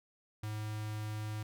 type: tone with notch filter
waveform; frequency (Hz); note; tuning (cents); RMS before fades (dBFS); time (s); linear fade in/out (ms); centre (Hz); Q
square; 107.1; A2; -46; -39; 0.43-1.43; 5; 440; 1.3
effects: none